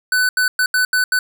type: tone bursts at uneven times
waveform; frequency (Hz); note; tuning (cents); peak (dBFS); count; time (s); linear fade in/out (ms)
square; 1500; F#6; +23; -14; 6; 0.12-0.29 / 0.37-0.48 / 0.59-0.66 / 0.74-0.85 / 0.93-1.04 / 1.12-1.19; 2
effects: none